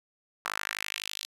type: tone with high-pass filter sweep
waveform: sawtooth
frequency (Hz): 51.91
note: G#1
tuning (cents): 0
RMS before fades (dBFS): -36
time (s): 0.45-1.25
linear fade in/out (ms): 0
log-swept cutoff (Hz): 1200 to 3900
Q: 2.2
effects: resampled to 32000 Hz